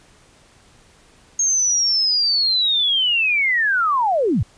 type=linear sweep; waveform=sine; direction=down; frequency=6520 to 73.42 Hz; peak=-15 dBFS; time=1.39-4.43 s; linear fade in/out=5 ms; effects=pink hiss -52 dBFS RMS until 4.57 s + resampled to 22050 Hz